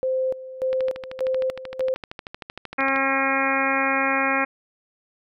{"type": "tone with tremolo", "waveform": "sine", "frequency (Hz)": 520, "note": "C5", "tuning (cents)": -11, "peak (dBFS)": -20, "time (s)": [0.03, 1.94], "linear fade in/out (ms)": 0, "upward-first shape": "square", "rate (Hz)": 1.7, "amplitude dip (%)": 80}
{"type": "click train", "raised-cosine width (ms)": 0.3, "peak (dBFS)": -18, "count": 30, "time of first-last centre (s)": [0.73, 2.961], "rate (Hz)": 13}
{"type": "harmonic tone", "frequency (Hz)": 270.3, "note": "C#4", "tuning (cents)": -44, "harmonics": [1, 2, 3, 4, 5, 6, 7, 8, 9], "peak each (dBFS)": [-28, -28, -28, -28, -28, -28, -28, -28, -28], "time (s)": [2.78, 4.45], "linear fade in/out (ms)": 10}
{"effects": []}